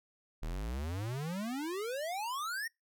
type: exponential sweep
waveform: square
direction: up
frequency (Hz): 36.71 to 1902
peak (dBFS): -36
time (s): 0.42-2.68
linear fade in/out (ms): 10
effects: noise-tail reverb RT60 0.2 s tail -26 dB re dry